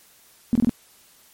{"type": "tone bursts", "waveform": "sine", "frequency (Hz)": 236.3, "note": "A#3", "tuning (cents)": 24, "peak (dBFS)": -14, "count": 4, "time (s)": [0.53, 0.694], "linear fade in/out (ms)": 0, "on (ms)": 23, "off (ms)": 24, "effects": ["white hiss -54 dBFS RMS until 1.33 s", "MP3 64 kbps"]}